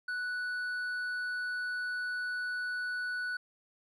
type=tone with hard clipping; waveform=sine; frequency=1480 Hz; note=F#6; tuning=in tune; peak=-34 dBFS; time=0.08-3.37 s; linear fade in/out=5 ms; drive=4 dB; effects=none